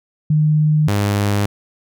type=tone pair in turn; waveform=sine / sawtooth; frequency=152.8 / 101.98 Hz; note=D#3 / G#2; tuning=-31 / -31 cents; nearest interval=perfect fifth; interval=700 cents; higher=first; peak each=-11 dBFS; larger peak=neither; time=0.3-0.88 / 0.88-1.46 s; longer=neither; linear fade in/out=5 ms; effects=none